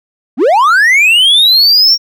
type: linear sweep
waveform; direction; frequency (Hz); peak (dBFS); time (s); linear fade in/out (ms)
triangle; up; 200 to 5600; -3; 0.37-1.98; 50
effects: none